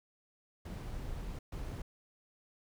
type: noise bursts at uneven times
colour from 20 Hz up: brown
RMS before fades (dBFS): -41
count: 2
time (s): 0.65-1.39 / 1.52-1.82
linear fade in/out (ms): 5
effects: none